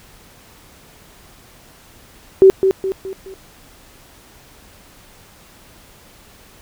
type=tone with echo; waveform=sine; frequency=383.2 Hz; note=G4; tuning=39 cents flat; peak=-3 dBFS; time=2.42-2.5 s; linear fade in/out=0 ms; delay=210 ms; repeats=4; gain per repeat=-7 dB; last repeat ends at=3.34 s; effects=pink hiss -46 dBFS RMS until 6.61 s